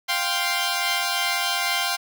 10% pulse chord, F suspended second, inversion none, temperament equal, 698.5 / 784 / 1046.5 Hz, F5 / G5 / C6, 0 / 0 / 0 cents, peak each -18 dBFS, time 0.08-1.97 s, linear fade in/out 20 ms, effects none

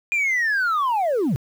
sine linear sweep, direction down, 2442 to 108.2 Hz, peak -16 dBFS, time 0.12-1.36 s, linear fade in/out 0 ms, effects tanh soft clip ceiling -17 dBFS + 8-bit

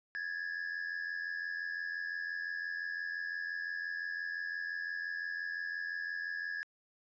triangle tone pair together, 1663 / 1748.8 Hz, G#6 / A6, +2 / -11 cents, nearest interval minor second, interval 87 cents, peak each -36 / -40 dBFS, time 0.15-6.63 s, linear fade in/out 0 ms, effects resampled to 16000 Hz

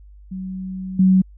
sine tone with level steps, 187.6 Hz, F#3, 24 cents sharp, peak -26 / -10 dBFS, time 0.31-1.22 s, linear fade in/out 10 ms, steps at 0.99 s, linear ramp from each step 5 ms, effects added 50 Hz sine -41 dBFS peak until 1.37 s

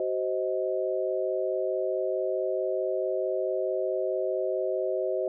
sine chord, C diminished, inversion second, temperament just, 376.7 / 523.3 / 627.9 Hz, Gb4 / C5 / Eb5, +31 / 0 / +16 cents, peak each -30 dBFS, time 0-5.28 s, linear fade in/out 2 ms, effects none

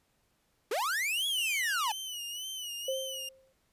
45% pulse linear two-way sweep, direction up then down, 370 to 3394 to 803 Hz, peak -29 dBFS, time 0.71-1.92 s, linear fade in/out 5 ms, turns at 1.27 s
violet noise, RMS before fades -44 dBFS, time 0.78-1.61 s, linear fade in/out 5 ms
sawtooth tone with vibrato, 2960 Hz, F#7, in tune, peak -34 dBFS, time 1.38-3.29 s, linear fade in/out 5 ms, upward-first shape sine, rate 2 Hz, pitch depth 89 cents each way
sine tone with exponential decay, 529 Hz, C5, 19 cents sharp, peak -28 dBFS, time 2.88-3.53 s, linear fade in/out 5 ms, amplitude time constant 140 ms
effects pink hiss -73 dBFS RMS until 3.72 s + resampled to 32000 Hz

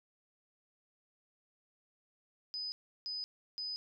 sine tone bursts, 5000 Hz, D#8, 8 cents sharp, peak -37 dBFS, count 3, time 2.54-3.76 s, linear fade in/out 0 ms, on 180 ms, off 340 ms, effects none

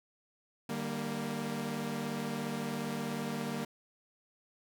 sawtooth chord, G minor, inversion second, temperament equal with one note detuned, 150.44 / 196 / 233.1 Hz, D3 / G3 / Bb3, +42 / 0 / 0 cents, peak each -37 / -36 / -33 dBFS, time 0.69-3.65 s, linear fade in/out 5 ms, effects none

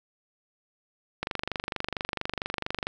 click train, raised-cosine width 0.3 ms, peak -13 dBFS, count 41, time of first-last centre 1.23-2.869 s, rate 24.4 Hz, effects none

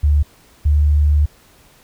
sine tone pair in turn, 73.42 / 73.93 Hz, D2 / D2, 0 / +12 cents, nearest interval unison, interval 12 cents, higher second, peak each -10 dBFS, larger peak neither, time 0.03-0.23 / 0.65-1.26 s, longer second, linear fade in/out 10 ms, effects pink hiss -50 dBFS RMS until 1.83 s

